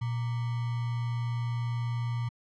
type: tone with sample-and-hold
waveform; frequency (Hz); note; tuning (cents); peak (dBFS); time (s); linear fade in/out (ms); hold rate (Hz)
sine; 119.3; A#2; +41; -28; 0.01-2.29; 10; 1050
effects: low-pass 4000 Hz 12 dB/octave